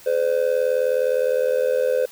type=tone with amplitude modulation; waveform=triangle; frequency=510 Hz; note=C5; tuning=44 cents flat; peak=-11 dBFS; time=0.06-2.06 s; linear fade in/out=10 ms; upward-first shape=sine; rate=79.5 Hz; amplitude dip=90%; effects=tanh soft clip ceiling -7 dBFS + white hiss -46 dBFS RMS until 2.11 s